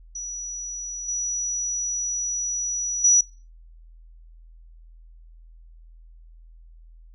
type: tone with level steps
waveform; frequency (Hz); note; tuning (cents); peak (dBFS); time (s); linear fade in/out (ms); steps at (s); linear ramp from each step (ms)
sine; 5870; F#8; -15; -30 / -24 / -13; 0.15-3.21; 5; 1.08 / 3.04; 5
effects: noise-tail reverb RT60 0.3 s tail -20 dB re dry + added 41 Hz sine -45 dBFS peak until 7.14 s